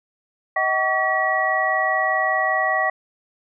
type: tone cluster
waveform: sine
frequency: 632 / 757 / 1136 / 1926 Hz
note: D#5 / F#5 / C#6 / B6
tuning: +27 / +39 / +42 / -44 cents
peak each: -25 / -23 / -25 / -21 dBFS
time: 0.56-2.9 s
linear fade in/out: 5 ms
effects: none